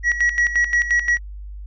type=tone with tremolo; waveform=triangle; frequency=1920 Hz; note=B6; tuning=49 cents flat; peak=-12 dBFS; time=0.03-1.19 s; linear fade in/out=50 ms; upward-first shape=square; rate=5.7 Hz; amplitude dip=70%; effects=added 50 Hz sine -31 dBFS peak until 1.66 s + resampled to 16000 Hz